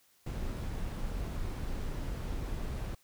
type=noise; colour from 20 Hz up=brown; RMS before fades=-36 dBFS; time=0.26-2.95 s; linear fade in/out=5 ms; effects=white hiss -67 dBFS RMS until 3.03 s